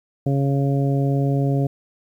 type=harmonic tone; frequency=138.59 Hz; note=C#3; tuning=in tune; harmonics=1 / 2 / 3 / 4 / 5; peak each=-18 / -24 / -28 / -30 / -32 dBFS; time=0.26-1.67 s; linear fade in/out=5 ms; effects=9-bit